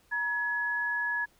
sine tone pair together, 951.7 / 1691 Hz, A#5 / G#6, +36 / +31 cents, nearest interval minor seventh, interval 995 cents, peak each -36 / -28 dBFS, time 0.11-1.26 s, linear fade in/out 20 ms, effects pink hiss -65 dBFS RMS until 1.39 s

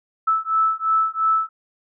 sine beating tone pair, 1310 / 1312.9 Hz, E6 / E6, -11 / -7 cents, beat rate 2.9 Hz, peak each -20 dBFS, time 0.27-1.49 s, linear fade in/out 10 ms, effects none

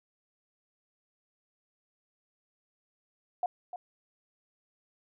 sine tone with echo, 718 Hz, F5, 48 cents sharp, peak -26 dBFS, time 3.43-3.46 s, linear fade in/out 2 ms, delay 300 ms, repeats 1, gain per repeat -11 dB, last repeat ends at 3.76 s, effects none

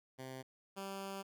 10% pulse tone pair in turn, 130.81 / 195.15 Hz, C3 / G3, 0 / -8 cents, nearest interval perfect fifth, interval 692 cents, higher second, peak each -37 / -34 dBFS, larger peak second, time 0.18-0.43 / 0.76-1.23 s, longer second, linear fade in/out 20 ms, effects none

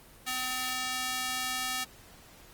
square tone with high-pass filter, 255.4 Hz, C4, 42 cents flat, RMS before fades -33 dBFS, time 0.26-1.85 s, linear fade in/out 20 ms, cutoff 1400 Hz, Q 0.53, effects pink hiss -54 dBFS RMS until 2.53 s + Opus 24 kbps

